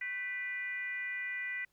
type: tone with frequency modulation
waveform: sine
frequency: 1975.5 Hz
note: B6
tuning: in tune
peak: -35 dBFS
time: 0.01-1.65 s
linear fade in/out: 5 ms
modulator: 447 Hz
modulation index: 0.63
effects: pink hiss -75 dBFS RMS until 1.72 s

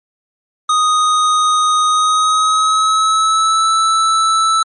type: tone with pitch glide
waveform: square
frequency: 1244.5 to 1317 Hz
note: D#6 to E6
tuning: 0 to -2 cents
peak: -11 dBFS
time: 0.69-4.63 s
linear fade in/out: 5 ms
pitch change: +98 cents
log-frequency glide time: 1.87-3.69 s
effects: MP3 48 kbps

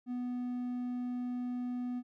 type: tone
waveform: triangle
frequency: 246.9 Hz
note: B3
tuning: in tune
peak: -32 dBFS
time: 0.06-2.03 s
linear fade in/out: 50 ms
effects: none

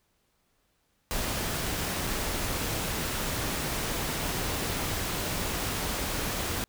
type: noise with dropouts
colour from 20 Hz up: pink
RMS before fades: -31 dBFS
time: 1.11-6.64 s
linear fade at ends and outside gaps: 0 ms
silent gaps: 2.069-2.072 s
effects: pink hiss -72 dBFS RMS until 6.68 s

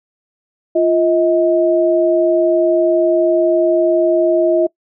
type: tone pair together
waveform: sine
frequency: 347 / 635 Hz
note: F4 / D#5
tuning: -11 / +35 cents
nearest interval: minor seventh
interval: 1046 cents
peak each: -13 dBFS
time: 0.75-4.67 s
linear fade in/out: 10 ms
effects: noise-tail reverb RT60 0.1 s tail -22 dB re dry

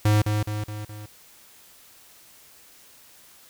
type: tone with echo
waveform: square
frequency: 105.6 Hz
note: G#2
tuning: 29 cents sharp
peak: -17 dBFS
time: 0.05-0.22 s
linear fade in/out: 5 ms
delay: 210 ms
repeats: 4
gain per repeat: -5 dB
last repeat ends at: 1.06 s
effects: white hiss -52 dBFS RMS until 3.49 s

